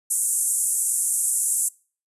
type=band-pass noise; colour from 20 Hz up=pink; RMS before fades=-23 dBFS; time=0.1-1.69 s; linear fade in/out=10 ms; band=7700 to 11000 Hz; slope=48 dB/octave; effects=noise-tail reverb RT60 0.4 s tail -24 dB re dry + resampled to 32000 Hz